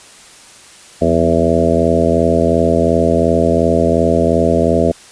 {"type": "harmonic tone with a mistuned harmonic", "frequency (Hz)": 82.8, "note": "E2", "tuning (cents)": 8, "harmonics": [1, 2, 3, 4, 5, 6, 7, 8], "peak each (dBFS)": [-20, -19, -17, -20, -18, -18, -18, -17], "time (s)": [1.01, 4.92], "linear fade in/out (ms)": 10, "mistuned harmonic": 2, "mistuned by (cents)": 59, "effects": ["white hiss -40 dBFS RMS until 5.11 s", "resampled to 22050 Hz"]}